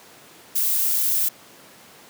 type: noise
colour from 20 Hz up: violet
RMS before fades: -21 dBFS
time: 0.55-1.29 s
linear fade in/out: 10 ms
effects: pink hiss -47 dBFS RMS until 2.09 s + high-pass 200 Hz 12 dB/octave